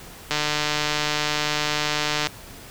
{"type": "click train", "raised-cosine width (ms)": 0.2, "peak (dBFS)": -5, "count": 295, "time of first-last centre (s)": [0.31, 2.27], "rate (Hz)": 150, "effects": ["pink hiss -42 dBFS RMS until 2.7 s"]}